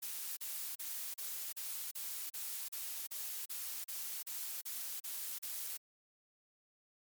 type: noise bursts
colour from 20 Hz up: blue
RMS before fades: -42 dBFS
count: 15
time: 0.02-5.774 s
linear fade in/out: 10 ms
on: 350 ms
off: 36 ms
effects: MP3 96 kbps